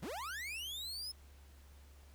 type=linear sweep; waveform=40% pulse; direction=up; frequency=109.5 to 5240 Hz; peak=-40 dBFS; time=0.02-1.12 s; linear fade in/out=10 ms; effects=added 70 Hz sine -56 dBFS peak until 2.14 s + pink hiss -66 dBFS RMS until 2.14 s